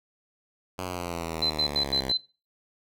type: linear sweep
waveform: 5% pulse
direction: down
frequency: 93 to 64.4 Hz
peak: -20 dBFS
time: 0.78-2.12 s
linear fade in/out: 10 ms
type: tone bursts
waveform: sine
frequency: 4055 Hz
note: B7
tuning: 45 cents sharp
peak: -22 dBFS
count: 5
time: 1.42-2.173 s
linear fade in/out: 5 ms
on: 81 ms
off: 87 ms
effects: noise-tail reverb RT60 0.3 s tail -17 dB re dry